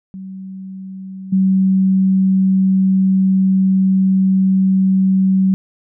sine tone with level steps, 190.2 Hz, F#3, 48 cents sharp, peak -27 / -10 dBFS, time 0.14-5.54 s, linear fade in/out 0 ms, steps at 1.32 s, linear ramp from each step 10 ms, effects none

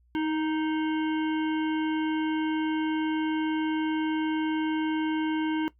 harmonic tone with a mistuned harmonic, 311.1 Hz, D#4, in tune, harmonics 1 / 3 / 5 / 7 / 9 / 10, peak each -25 / -35 / -39 / -42 / -44 / -45 dBFS, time 0.15-5.68 s, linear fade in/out 0 ms, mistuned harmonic 1, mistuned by +17 cents, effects noise-tail reverb RT60 0.1 s tail -17 dB re dry + added 60 Hz sine -60 dBFS peak until 5.79 s

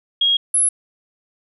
sine tone pair in turn, 3277 / 10956 Hz, G#7 / F9, -24 / -34 cents, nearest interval octave + major sixth, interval 2090 cents, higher second, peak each -13 dBFS, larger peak neither, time 0.21-0.37 / 0.54-0.69 s, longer first, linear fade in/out 5 ms, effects none

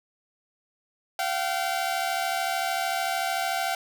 sawtooth tone pair together, 693 / 766.4 Hz, F5 / G5, -14 / -39 cents, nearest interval major second, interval 175 cents, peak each -25 / -24 dBFS, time 1.19-3.75 s, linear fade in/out 2 ms, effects none

